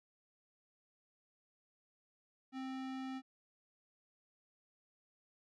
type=tone with sample-and-hold; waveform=sine; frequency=263.1 Hz; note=C4; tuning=10 cents sharp; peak=-40 dBFS; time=2.52-3.22 s; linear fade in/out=50 ms; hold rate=1050 Hz; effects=low-pass 4000 Hz 12 dB/octave